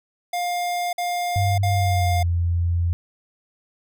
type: tone bursts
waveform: square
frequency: 706 Hz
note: F5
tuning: 19 cents sharp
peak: -23 dBFS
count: 3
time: 0.33-2.23 s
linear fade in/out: 5 ms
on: 600 ms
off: 50 ms
type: tone with pitch glide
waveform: sine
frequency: 98 to 85.81 Hz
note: G2 to F2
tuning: 0 to -30 cents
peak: -18 dBFS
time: 1.36-2.93 s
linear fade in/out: 0 ms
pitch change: -230 cents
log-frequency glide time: 1.73-2.22 s
effects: none